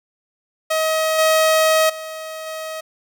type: tone with level steps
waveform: sawtooth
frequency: 634 Hz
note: D#5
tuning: 32 cents sharp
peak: -13 / -9 / -25 / -23 dBFS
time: 0.7-2.81 s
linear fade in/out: 10 ms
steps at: 1.18 / 1.89 / 2.46 s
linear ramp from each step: 10 ms
effects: none